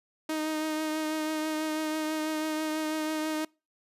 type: tone with vibrato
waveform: sawtooth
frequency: 311.1 Hz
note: D#4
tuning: in tune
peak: -25 dBFS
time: 0.29-3.45 s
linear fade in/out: 5 ms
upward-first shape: triangle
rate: 6.1 Hz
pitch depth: 23 cents each way
effects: noise-tail reverb RT60 0.3 s tail -26 dB re dry + resampled to 32000 Hz